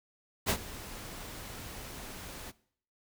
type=noise with ADSR envelope; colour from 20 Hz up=pink; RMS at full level=-26 dBFS; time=0.46-2.52 s; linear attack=36 ms; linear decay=71 ms; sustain=-18 dB; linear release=25 ms; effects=noise-tail reverb RT60 0.6 s tail -21 dB re dry